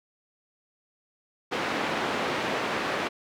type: band-pass noise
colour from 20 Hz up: pink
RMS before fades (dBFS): -29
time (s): 1.51-3.09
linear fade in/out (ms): 20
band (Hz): 290 to 2700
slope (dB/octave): 12
effects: none